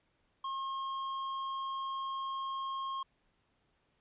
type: tone with tanh clipping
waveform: triangle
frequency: 1075 Hz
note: C6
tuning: 47 cents sharp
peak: -37 dBFS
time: 0.44-3.03 s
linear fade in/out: 5 ms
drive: 15 dB
effects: pink hiss -75 dBFS RMS until 4 s + resampled to 8000 Hz